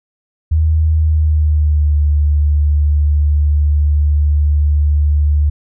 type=tone with pitch glide; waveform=sine; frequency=78.7 to 73.86 Hz; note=D#2 to D2; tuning=+20 to +10 cents; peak=-9 dBFS; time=0.51-5.5 s; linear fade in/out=10 ms; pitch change=-110 cents; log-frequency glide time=0.94-1.98 s; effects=none